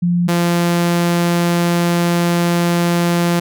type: tone pair in turn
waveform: sine / sawtooth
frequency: 174.61 / 172.5 Hz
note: F3 / F3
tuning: 0 / -21 cents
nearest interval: unison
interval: 21 cents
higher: first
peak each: -12 / -9 dBFS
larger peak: second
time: 0.02-0.28 / 0.28-3.4 s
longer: second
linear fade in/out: 10 ms
effects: none